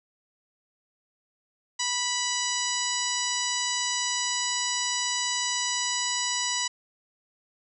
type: harmonic tone with a mistuned harmonic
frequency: 984 Hz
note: B5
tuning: 7 cents flat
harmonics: 1 / 2 / 3 / 4 / 5 / 6 / 7 / 8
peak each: -34 / -34 / -34 / -34 / -34 / -34 / -34 / -34 dBFS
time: 1.79-6.68 s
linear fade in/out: 10 ms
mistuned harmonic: 6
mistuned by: -16 cents
effects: none